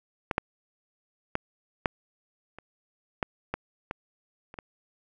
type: clicks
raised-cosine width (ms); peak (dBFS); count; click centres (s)
0.5; -12 / -8 / -11 / -8 / -28 / -11 / -14 / -17 / -29 / -22; 10; 0.312 / 0.381 / 1.354 / 1.858 / 2.586 / 3.228 / 3.54 / 3.911 / 4.541 / 4.588
effects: none

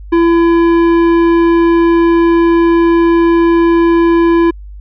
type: tone with tanh clipping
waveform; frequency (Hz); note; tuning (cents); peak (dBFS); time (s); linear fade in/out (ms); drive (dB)
sine; 336.8; E4; +37; -8; 0.12-4.51; 10; 13
effects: added 50 Hz sine -27 dBFS peak until 4.8 s

